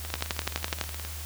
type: two click trains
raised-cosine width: 0.2 ms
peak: -19 / -9 dBFS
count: 20 / 9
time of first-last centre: 0.05-1.05 / 0.14-0.812 s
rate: 19 / 11.9 Hz
effects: added 77 Hz sine -37 dBFS peak until 1.25 s + white hiss -41 dBFS RMS until 1.25 s